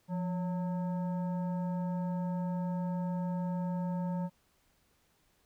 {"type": "tone with frequency modulation", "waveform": "sine", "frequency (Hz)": 174.61, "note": "F3", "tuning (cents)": 0, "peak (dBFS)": -31, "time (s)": [0.08, 4.3], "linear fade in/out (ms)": 50, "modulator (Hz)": 732, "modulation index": 0.51, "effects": ["pink hiss -71 dBFS RMS until 5.45 s"]}